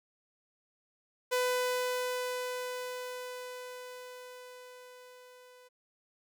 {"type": "tone with level ramp", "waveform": "sawtooth", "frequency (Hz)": 499.9, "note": "B4", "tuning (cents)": 21, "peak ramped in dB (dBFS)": [-23, -51], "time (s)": [1.31, 5.69], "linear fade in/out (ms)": 20, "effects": []}